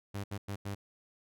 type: tone bursts at uneven times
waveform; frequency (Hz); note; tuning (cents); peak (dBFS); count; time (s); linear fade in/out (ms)
sawtooth; 100.2; G2; +38; -32; 4; 0.14-0.24 / 0.31-0.38 / 0.48-0.56 / 0.65-0.75; 10
effects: none